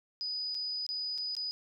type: tone with dropouts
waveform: sine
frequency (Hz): 4969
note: D#8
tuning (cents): -3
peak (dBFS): -33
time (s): 0.21-1.51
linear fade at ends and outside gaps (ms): 0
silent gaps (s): 0.545-0.55 / 0.865-0.89 / 1.178-1.183 / 1.351-1.367
effects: none

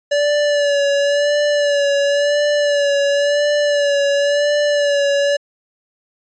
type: tone with vibrato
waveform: square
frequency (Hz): 576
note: D5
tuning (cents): -34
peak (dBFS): -14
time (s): 0.11-5.37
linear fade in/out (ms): 10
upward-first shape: sine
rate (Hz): 0.95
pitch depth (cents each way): 34
effects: resampled to 16000 Hz

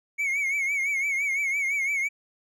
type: tone with vibrato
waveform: triangle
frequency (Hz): 2217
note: C#7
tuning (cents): 0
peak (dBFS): -22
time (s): 0.18-2.09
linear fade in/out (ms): 20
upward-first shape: triangle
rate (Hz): 5.9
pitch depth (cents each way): 95
effects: none

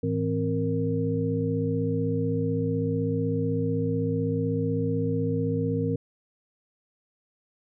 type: tone cluster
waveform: sine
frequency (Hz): 107.4 / 163.3 / 264 / 464.9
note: A2 / E3 / C4 / A#4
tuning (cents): -41 / -16 / +16 / -5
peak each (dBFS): -29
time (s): 0.03-5.96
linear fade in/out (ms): 5
effects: none

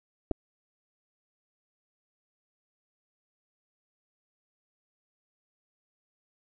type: clicks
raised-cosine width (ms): 2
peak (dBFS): -15 / -18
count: 2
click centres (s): 0.312 / 0.315
effects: none

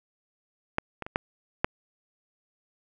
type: clicks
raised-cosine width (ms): 0.5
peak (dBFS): -9 / -19 / -22 / -9 / -6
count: 5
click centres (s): 0.784 / 1.023 / 1.065 / 1.159 / 1.645
effects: none

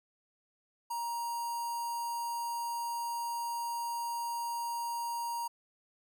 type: tone with notch filter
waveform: square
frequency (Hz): 940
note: A#5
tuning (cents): +14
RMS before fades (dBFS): -36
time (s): 0.9-5.48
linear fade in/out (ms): 10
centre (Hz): 2500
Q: 0.84
effects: none

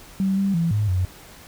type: tone with pitch steps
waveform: sine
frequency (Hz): 192.6 / 196.2 / 167.3 / 105.2 / 91.9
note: G3 / G3 / E3 / G#2 / F#2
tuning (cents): -30 / +2 / +26 / +23 / -11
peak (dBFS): -18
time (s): 0.2-1.05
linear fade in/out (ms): 0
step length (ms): 170
effects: pink hiss -45 dBFS RMS until 1.47 s

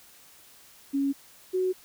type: tone pair in turn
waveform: sine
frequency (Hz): 277.2 / 370.7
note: C#4 / F#4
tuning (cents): 0 / +3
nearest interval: perfect fourth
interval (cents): 503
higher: second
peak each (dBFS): -23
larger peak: neither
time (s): 0.93-1.13 / 1.53-1.73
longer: neither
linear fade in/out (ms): 20
effects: white hiss -54 dBFS RMS until 1.84 s

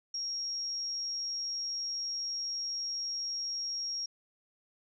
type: tone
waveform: sine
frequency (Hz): 5588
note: F8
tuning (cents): 0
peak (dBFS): -33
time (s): 0.14-4.06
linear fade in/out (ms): 5
effects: none

